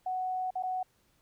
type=tone with dropouts; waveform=sine; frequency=742 Hz; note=F#5; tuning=5 cents sharp; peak=-30 dBFS; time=0.06-0.83 s; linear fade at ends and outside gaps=5 ms; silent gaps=0.506-0.554 / 0.626-0.634 s; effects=pink hiss -70 dBFS RMS until 1.21 s